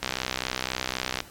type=click train; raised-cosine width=0.2 ms; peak=-9 dBFS; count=76; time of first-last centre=0.03-1.204 s; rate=63.9 Hz; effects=pink hiss -49 dBFS RMS until 1.3 s + AAC 64 kbps